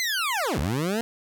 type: linear two-way sweep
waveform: 20% pulse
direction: down then up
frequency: 2093 to 62.5 to 237.8 Hz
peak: -19 dBFS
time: 0-1.01 s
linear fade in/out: 0 ms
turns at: 0.59 s
effects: none